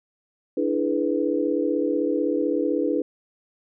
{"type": "chord", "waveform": "sine", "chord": "E dominant seventh", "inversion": "third", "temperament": "equal with one note detuned", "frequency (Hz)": [293.7, 329.6, 422.8, 493.9], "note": ["D4", "E4", "G#4", "B4"], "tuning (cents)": [0, 0, 31, 0], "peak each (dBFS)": [-25, -26, -27, -26], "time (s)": [0.57, 3.02], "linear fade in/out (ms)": 5, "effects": []}